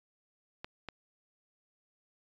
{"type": "clicks", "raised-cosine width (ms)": 0.3, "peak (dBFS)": -24, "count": 2, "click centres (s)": [0.645, 0.887], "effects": ["resampled to 16000 Hz"]}